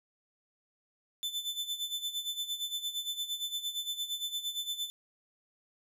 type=tone with tremolo; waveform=40% pulse; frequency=3519 Hz; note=A7; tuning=in tune; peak=-30 dBFS; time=1.23-4.9 s; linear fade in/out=0 ms; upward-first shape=sine; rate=8.7 Hz; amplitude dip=75%; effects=none